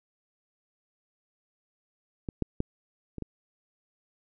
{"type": "clicks", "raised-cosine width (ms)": 3, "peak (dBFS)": [-20, -13, -14, -24, -21], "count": 5, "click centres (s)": [2.288, 2.423, 2.604, 3.183, 3.223], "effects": []}